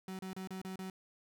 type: tone bursts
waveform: 35% pulse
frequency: 188.3 Hz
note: F#3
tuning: 31 cents sharp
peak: -39 dBFS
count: 6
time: 0.08-0.9 s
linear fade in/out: 2 ms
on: 110 ms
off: 32 ms
effects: none